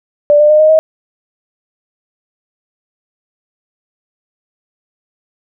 sine tone with pitch steps, 587.3 / 598.3 / 609.4 / 620.8 / 632.4 Hz, D5 / D5 / D#5 / D#5 / D#5, 0 / +32 / -36 / -4 / +28 cents, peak -4 dBFS, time 0.3-0.79 s, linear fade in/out 0 ms, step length 98 ms, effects none

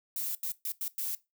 violet noise bursts at uneven times, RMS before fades -34 dBFS, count 5, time 0.16-0.35 / 0.43-0.52 / 0.65-0.72 / 0.81-0.88 / 0.98-1.15 s, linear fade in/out 2 ms, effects noise-tail reverb RT60 0.2 s tail -18 dB re dry

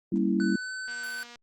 sine chord, G diminished seventh, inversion none, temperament equal, 196 / 233.1 / 277.2 / 329.6 Hz, G3 / Bb3 / Db4 / Fb4, 0 / 0 / 0 / 0 cents, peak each -26 / -29 / -31 / -28 dBFS, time 0.12-0.56 s, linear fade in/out 5 ms
square tone with pitch glide, 1500 to 1518.3 Hz, F#6 to F#6, +23 to +44 cents, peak -34 dBFS, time 0.4-1.23 s, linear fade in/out 0 ms, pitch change +21 cents, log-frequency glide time 0.58-0.72 s
click train, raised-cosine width 0.2 ms, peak -30 dBFS, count 115, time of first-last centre 0.88-1.357 s, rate 239 Hz
effects Opus 24 kbps

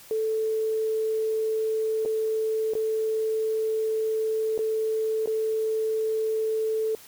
sine tone with dropouts, 439.4 Hz, A4, 2 cents flat, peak -23 dBFS, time 0.11-6.95 s, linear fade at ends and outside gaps 1 ms, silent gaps 2.051-2.058 / 2.736-2.752 / 4.578-4.59 / 5.259-5.274 s, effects white hiss -49 dBFS RMS until 7.07 s

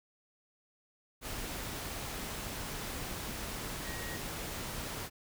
sine tone in noise, 1888 Hz, A#6, 22 cents sharp, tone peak -45 dBFS, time 3.83-4.2 s, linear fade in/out 50 ms, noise pink, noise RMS -40 dBFS, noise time 1.21-5.1 s, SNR -8 dB, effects none

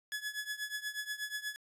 sawtooth tone with tremolo, 1700 Hz, G#6, 40 cents sharp, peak -30 dBFS, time 0.12-1.56 s, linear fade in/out 0 ms, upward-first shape triangle, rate 8.3 Hz, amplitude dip 90%, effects resampled to 32000 Hz + 12-bit

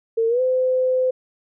sine tone with pitch glide, 453.9 to 512.4 Hz, A#4 to C5, -46 to -36 cents, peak -16 dBFS, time 0.17-1.11 s, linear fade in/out 10 ms, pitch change +210 cents, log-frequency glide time 0.28-0.41 s, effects none

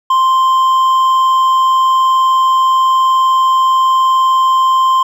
triangle tone with hard clipping, 1046.5 Hz, C6, in tune, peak -9 dBFS, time 0.1-5.03 s, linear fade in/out 5 ms, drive 7 dB, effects none

